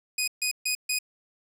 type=tone bursts; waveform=15% pulse; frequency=2492 Hz; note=D#7; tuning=2 cents sharp; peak=-18 dBFS; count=4; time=0.18-0.988 s; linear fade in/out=5 ms; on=97 ms; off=140 ms; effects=none